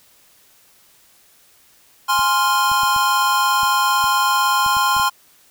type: chord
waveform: square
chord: F minor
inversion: first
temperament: equal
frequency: 830.6 / 1046.5 / 1396.9 Hz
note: Ab5 / C6 / F6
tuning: 0 / 0 / 0 cents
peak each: -23 / -17 / -22 dBFS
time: 2.08-5.1 s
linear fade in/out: 20 ms
type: clicks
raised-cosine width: 5 ms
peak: -24 dBFS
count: 10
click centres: 2.192 / 2.716 / 2.834 / 2.963 / 3.633 / 4.041 / 4.663 / 4.768 / 4.966 / 4.998 s
effects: white hiss -53 dBFS RMS until 5.5 s